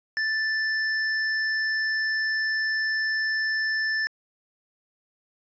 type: tone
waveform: square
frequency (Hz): 1760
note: A6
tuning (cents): 0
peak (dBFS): -24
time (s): 0.17-4.07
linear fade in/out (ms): 0
effects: resampled to 16000 Hz